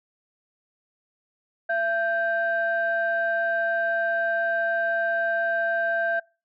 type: tone pair together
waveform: sine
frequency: 674 / 1571 Hz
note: E5 / G6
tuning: +38 / +3 cents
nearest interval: octave + minor third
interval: 1465 cents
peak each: -24 dBFS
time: 1.69-6.2 s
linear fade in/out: 10 ms
effects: noise-tail reverb RT60 0.3 s tail -23 dB re dry + tanh soft clip ceiling -14 dBFS